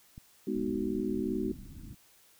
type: clicks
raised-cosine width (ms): 5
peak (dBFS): -33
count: 2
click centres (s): 0.179 / 1.172
type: chord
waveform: sine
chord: G# minor seventh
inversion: none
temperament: just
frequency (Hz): 207.7 / 249.2 / 311.5 / 373.8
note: G#3 / B3 / D#4 / F#4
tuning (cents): 0 / +16 / +2 / +18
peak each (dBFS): -35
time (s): 0.47-1.52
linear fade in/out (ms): 5
type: low-pass noise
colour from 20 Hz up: pink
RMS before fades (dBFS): -46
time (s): 0.54-1.95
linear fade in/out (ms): 10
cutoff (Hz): 310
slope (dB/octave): 48
effects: white hiss -62 dBFS RMS until 2.39 s